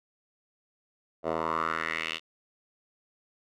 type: tone with band-pass filter sweep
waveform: 10% pulse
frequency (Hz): 80.9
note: E2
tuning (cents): -32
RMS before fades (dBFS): -31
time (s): 1.23-2.2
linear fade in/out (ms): 50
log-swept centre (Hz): 650 to 3100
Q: 3.4
effects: none